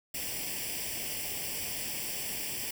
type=noise with comb filter; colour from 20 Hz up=white; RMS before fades=-36 dBFS; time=0.14-2.71 s; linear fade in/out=5 ms; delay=0.38 ms; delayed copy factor=+0.8; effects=none